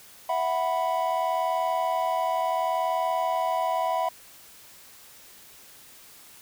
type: chord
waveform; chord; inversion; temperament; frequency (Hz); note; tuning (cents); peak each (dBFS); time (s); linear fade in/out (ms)
triangle; E suspended second; none; equal; 659.3 / 740 / 987.8; E5 / F#5 / B5; 0 / 0 / 0; -26; 0.29-4.09; 5
effects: white hiss -50 dBFS RMS until 6.41 s